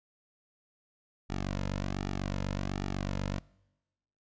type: tone with flanger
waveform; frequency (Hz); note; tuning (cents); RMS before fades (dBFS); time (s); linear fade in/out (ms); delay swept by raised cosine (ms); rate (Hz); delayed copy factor
sawtooth; 48.04; G1; -34; -34; 1.29-3.4; 20; 1.9 to 2.64; 1.3; -0.8
effects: noise-tail reverb RT60 1.0 s tail -24 dB re dry + resampled to 16000 Hz